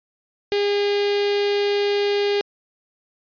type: tone with notch filter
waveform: sawtooth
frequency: 406.8 Hz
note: G#4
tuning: 36 cents flat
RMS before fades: -20 dBFS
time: 0.52-2.41 s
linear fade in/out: 0 ms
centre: 1100 Hz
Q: 0.58
effects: resampled to 11025 Hz